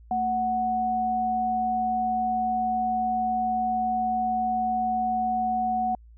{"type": "tone pair together", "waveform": "sine", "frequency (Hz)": [224.1, 740], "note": ["A3", "F#5"], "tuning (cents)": [32, 0], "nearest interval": "octave + major sixth", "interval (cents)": 2068, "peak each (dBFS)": [-32, -23], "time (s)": [0.11, 5.95], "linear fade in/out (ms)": 2, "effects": ["added 57 Hz sine -47 dBFS peak until 6.17 s"]}